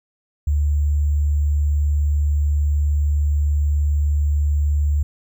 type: tone with sample-and-hold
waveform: sine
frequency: 73.42 Hz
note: D2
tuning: in tune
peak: -15 dBFS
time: 0.47-5.03 s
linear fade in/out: 5 ms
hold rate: 7350 Hz
effects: none